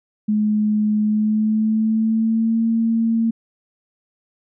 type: tone with pitch glide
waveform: sine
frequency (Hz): 212 to 227.2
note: G#3 to A#3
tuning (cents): +36 to -44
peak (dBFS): -15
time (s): 0.28-3.31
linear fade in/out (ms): 10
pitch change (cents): +120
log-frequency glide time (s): 1.02-2.63
effects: none